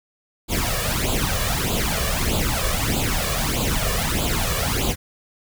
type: noise with flanger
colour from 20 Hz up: pink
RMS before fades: -22 dBFS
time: 0.48-4.96 s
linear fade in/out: 50 ms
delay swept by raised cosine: 0.26 to 1.76 ms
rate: 1.6 Hz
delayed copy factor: +0.75
effects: none